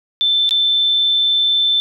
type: tone with dropouts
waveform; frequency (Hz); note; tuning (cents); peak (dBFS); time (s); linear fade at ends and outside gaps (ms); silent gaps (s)
sine; 3538; A7; +9; -12; 0.21-1.8; 0; 0.492-0.509
effects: none